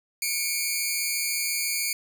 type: tone pair together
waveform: 10% pulse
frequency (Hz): 2217 / 2389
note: C#7 / D7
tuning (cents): 0 / +29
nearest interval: minor second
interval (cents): 129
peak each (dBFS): -19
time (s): 0.22-1.93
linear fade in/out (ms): 2
effects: none